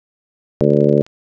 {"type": "clicks", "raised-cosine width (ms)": 0.2, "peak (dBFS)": -25, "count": 12, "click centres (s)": [0.607, 0.641, 0.704, 0.735, 0.77, 0.807, 0.843, 0.892, 0.928, 0.978, 1.012, 1.065]}
{"type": "harmonic tone", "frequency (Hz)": 72.7, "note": "D2", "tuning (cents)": -17, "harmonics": [2, 3, 4, 5, 6, 7, 8], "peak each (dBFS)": [-17, -17, -21, -17, -16, -20, -19], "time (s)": [0.61, 1.02], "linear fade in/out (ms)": 0}
{"effects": []}